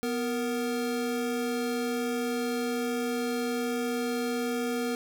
square tone pair together, 246.9 / 466.5 Hz, B3 / A#4, 0 / +1 cents, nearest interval major seventh, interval 1101 cents, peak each -31 / -32 dBFS, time 0.03-4.95 s, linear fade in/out 0 ms, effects none

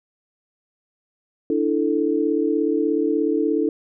sine chord, D suspended second, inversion none, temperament just, 293.7 / 330.4 / 440.5 Hz, D4 / E4 / A4, 0 / +4 / +2 cents, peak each -22 dBFS, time 1.5-3.69 s, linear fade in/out 2 ms, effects none

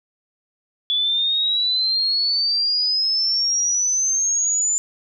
sine exponential sweep, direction up, 3431 to 7130 Hz, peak -17 dBFS, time 0.9-4.78 s, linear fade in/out 0 ms, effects none

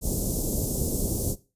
pink band-stop noise, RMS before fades -27 dBFS, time 0.01-1.36 s, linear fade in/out 50 ms, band 510 to 6600 Hz, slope 24 dB/octave, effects noise-tail reverb RT60 0.3 s tail -17 dB re dry + resampled to 32000 Hz

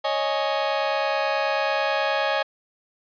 sawtooth chord, C# suspended second, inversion none, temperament just, 554.4 / 623.7 / 831.5 Hz, C#5 / D#5 / G#5, 0 / +4 / +2 cents, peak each -22 dBFS, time 0.04-2.43 s, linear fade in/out 10 ms, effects resampled to 11025 Hz

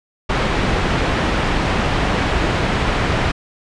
pink low-pass noise, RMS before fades -18 dBFS, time 0.29-3.32 s, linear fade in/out 10 ms, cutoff 2800 Hz, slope 12 dB/octave, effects resampled to 22050 Hz

